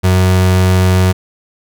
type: tone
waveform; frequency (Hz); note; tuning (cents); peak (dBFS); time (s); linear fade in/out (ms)
35% pulse; 92.5; F#2; 0; -6; 0.03-1.13; 20
effects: none

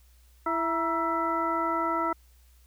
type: harmonic tone with a mistuned harmonic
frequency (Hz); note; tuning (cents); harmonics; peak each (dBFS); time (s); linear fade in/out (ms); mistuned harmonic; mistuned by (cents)
331.6; E4; +10; 1 / 2 / 3 / 4 / 6; -32 / -33 / -31 / -28 / -40; 0.46-2.13; 5; 3; -72
effects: added 61 Hz sine -55 dBFS peak until 2.66 s + white hiss -65 dBFS RMS until 2.66 s

